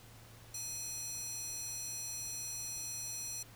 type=tone with high-pass filter; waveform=square; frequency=841 Hz; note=G#5; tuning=22 cents sharp; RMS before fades=-42 dBFS; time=0.54-3.43 s; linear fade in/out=5 ms; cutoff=5900 Hz; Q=2.2; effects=added 113 Hz sine -57 dBFS peak until 3.55 s + pink hiss -58 dBFS RMS until 3.55 s